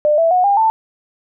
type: tone with pitch steps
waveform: sine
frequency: 599 / 660.8 / 729 / 804.2 / 887.2 Hz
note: D5 / E5 / F#5 / G5 / A5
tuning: +34 / +4 / -26 / +44 / +14 cents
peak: -10 dBFS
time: 0.05-0.7 s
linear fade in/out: 0 ms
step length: 130 ms
effects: none